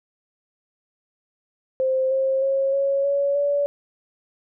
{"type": "tone with pitch steps", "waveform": "sine", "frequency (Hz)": [523.3, 532.8, 542.4, 552.2, 562.2, 572.3], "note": ["C5", "C5", "C#5", "C#5", "C#5", "D5"], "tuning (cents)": [0, 31, -38, -7, 24, -45], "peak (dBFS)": -18, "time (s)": [1.8, 3.66], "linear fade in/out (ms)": 0, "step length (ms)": 310, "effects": []}